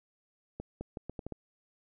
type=accelerating click train; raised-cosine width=2 ms; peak=-25 dBFS; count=7; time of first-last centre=0.6-1.323 s; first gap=210 ms; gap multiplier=0.77; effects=none